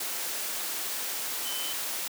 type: tone in noise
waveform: sine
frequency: 3052 Hz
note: G7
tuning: 47 cents flat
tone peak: -36 dBFS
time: 1.45-1.73 s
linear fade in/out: 5 ms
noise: white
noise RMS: -33 dBFS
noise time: 0-2.08 s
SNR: -6 dB
effects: high-pass 300 Hz 12 dB/octave